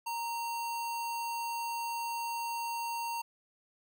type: tone with sample-and-hold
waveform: sine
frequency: 932.3 Hz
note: A#5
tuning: in tune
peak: -33 dBFS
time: 0.06-3.22 s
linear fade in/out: 10 ms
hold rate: 3675 Hz
effects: none